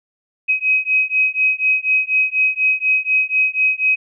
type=beating tone pair; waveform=sine; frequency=2531 / 2535.1 Hz; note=D#7 / D#7; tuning=+29 / +32 cents; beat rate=4.1 Hz; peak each=-17 dBFS; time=0.48-3.96 s; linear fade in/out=20 ms; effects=none